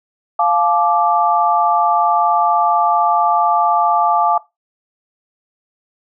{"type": "chord", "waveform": "sine", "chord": "D minor", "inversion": "first", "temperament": "equal with one note detuned", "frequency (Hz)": [698.5, 862.9, 1174.7], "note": ["F5", "A5", "D6"], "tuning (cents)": [0, -34, 0], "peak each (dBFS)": -16, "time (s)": [0.39, 4.38], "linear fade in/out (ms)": 5, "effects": ["noise-tail reverb RT60 0.2 s tail -19 dB re dry"]}